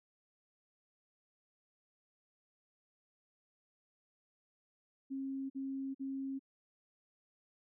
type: tone bursts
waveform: sine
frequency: 270 Hz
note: C#4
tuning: 45 cents flat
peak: -37 dBFS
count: 3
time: 5.1-6.394 s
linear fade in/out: 20 ms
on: 400 ms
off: 47 ms
effects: none